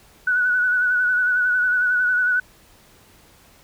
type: tone with vibrato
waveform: sine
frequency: 1480 Hz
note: F#6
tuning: in tune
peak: -16 dBFS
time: 0.27-2.4 s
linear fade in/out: 5 ms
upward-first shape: sine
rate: 11 Hz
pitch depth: 36 cents each way
effects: pink hiss -52 dBFS RMS until 3.63 s